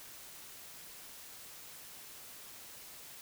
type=silence; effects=white hiss -51 dBFS RMS until 3.21 s